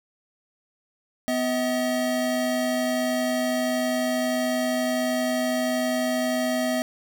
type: tone pair together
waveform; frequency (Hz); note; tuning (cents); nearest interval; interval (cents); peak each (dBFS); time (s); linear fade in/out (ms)
square; 250.5 / 639; B3 / D#5; +25 / +46; octave + major third; 1621; -26; 1.28-6.82; 0
effects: none